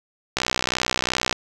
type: click train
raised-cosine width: 0.2 ms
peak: -3 dBFS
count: 61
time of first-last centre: 0.37-1.327 s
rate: 62.7 Hz
effects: none